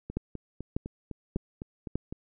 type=two click trains; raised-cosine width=3 ms; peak=-24 / -16 dBFS; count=9 / 4; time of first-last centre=0.1-2.125 / 0.17-1.956 s; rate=3.95 / 1.68 Hz; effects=none